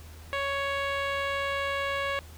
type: tone with low-pass filter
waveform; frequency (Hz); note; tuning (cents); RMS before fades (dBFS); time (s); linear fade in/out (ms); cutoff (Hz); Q
10% pulse; 556; C#5; +5; -30; 0.33-2.19; 0; 3400; 0.59
effects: added 79 Hz sine -45 dBFS peak until 2.37 s + pink hiss -52 dBFS RMS until 2.37 s